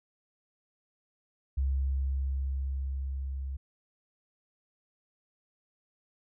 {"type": "tone with level ramp", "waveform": "sine", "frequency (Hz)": 67.4, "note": "C#2", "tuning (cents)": -48, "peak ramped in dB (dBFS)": [-25, -33], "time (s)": [1.57, 3.57], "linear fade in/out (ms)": 10, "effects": []}